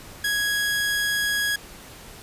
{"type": "tone", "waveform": "sawtooth", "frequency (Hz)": 1661.2, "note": "G#6", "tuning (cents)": 0, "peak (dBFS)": -18, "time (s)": [0.24, 1.56], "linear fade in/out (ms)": 5, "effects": ["pink hiss -43 dBFS RMS until 2.22 s", "resampled to 32000 Hz"]}